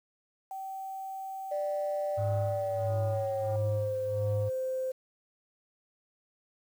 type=tone; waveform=sine; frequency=770 Hz; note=G5; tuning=31 cents flat; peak=-36 dBFS; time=0.51-3.56 s; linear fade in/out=2 ms
type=tone with pitch glide; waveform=sine; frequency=590 to 519.6 Hz; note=D5 to C5; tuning=+8 to -12 cents; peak=-29 dBFS; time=1.51-4.92 s; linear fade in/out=10 ms; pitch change=-220 cents; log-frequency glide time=2.44-3.98 s
type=tone with tremolo; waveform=sine; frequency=103.83 Hz; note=G#2; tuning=in tune; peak=-26 dBFS; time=2.17-4.5 s; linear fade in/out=20 ms; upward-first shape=sine; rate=1.5 Hz; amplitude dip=85%
effects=tanh soft clip ceiling -22 dBFS + 9-bit